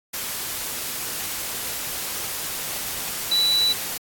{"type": "tone in noise", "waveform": "sine", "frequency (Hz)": 3951, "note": "B7", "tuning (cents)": 0, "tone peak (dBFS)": -17, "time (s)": [3.31, 3.73], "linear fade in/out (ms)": 10, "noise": "white", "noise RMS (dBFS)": -29, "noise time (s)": [0.13, 3.98], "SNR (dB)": 9, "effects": ["AAC 64 kbps"]}